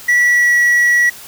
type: tone with pitch glide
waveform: triangle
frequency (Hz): 1947 to 1932.4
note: B6 to B6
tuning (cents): -25 to -38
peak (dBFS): -7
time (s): 0.08-1.1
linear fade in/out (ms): 10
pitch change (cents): -13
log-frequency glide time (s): 0.24-0.56
effects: white hiss -35 dBFS RMS until 1.27 s